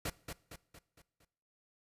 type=noise with echo; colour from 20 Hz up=pink; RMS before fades=-37 dBFS; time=0.05-0.1 s; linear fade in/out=5 ms; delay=230 ms; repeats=5; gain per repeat=-6 dB; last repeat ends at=1.25 s; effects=noise-tail reverb RT60 0.7 s tail -21 dB re dry + resampled to 32000 Hz